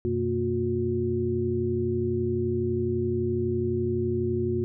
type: tone cluster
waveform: sine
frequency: 91.3 / 123.2 / 230.2 / 360.7 Hz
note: F#2 / B2 / A#3 / F#4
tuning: -23 / -4 / -22 / -44 cents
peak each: -31 / -32 / -31 / -26 dBFS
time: 0.05-4.64 s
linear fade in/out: 0 ms
effects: none